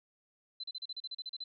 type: tone bursts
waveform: sine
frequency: 4050 Hz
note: B7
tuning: 43 cents sharp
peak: -38 dBFS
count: 12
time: 0.6-1.44 s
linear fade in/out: 5 ms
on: 37 ms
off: 36 ms
effects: none